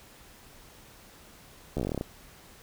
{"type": "slowing click train", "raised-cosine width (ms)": 2, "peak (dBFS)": -17, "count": 12, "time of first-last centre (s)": [1.77, 2.011], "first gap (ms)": 13, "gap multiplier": 1.1, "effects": ["pink hiss -53 dBFS RMS until 2.62 s"]}